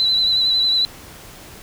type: tone with vibrato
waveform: sine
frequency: 3984 Hz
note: B7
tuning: 14 cents sharp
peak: -14 dBFS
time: 0-0.85 s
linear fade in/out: 0 ms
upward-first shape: sine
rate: 11 Hz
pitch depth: 34 cents each way
effects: pink hiss -40 dBFS RMS until 1.62 s